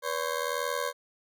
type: ring-modulated tone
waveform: 20% pulse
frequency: 530 Hz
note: C5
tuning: 22 cents sharp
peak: -21 dBFS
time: 0.02-0.93 s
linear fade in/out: 50 ms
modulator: 40.6 Hz
effects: none